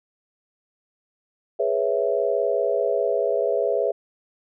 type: chord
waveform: sine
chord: C# minor seventh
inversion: second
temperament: equal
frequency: 415.3 / 493.9 / 554.4 / 659.3 Hz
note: G#4 / B4 / C#5 / E5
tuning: 0 / 0 / 0 / 0 cents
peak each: -25 dBFS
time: 1.59-3.92 s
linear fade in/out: 10 ms
effects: none